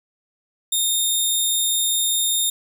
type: tone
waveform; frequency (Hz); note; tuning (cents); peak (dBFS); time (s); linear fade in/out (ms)
15% pulse; 3665; A#7; -30; -11; 0.72-2.5; 5
effects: none